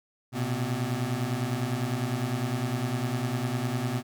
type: beating tone pair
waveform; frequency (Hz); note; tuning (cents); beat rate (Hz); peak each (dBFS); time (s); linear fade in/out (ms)
25% pulse; 118.2 / 128.1; A#2 / C3; +24 / -36; 9.9; -27 / -26; 0.32-4.03; 50
effects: none